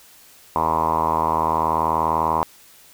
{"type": "tone with low-pass filter", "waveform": "5% pulse", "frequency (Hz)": 80.3, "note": "E2", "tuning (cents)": -45, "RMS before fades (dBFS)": -20, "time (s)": [0.56, 2.43], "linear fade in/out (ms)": 0, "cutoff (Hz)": 1000, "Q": 9.4, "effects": ["white hiss -49 dBFS RMS until 2.93 s"]}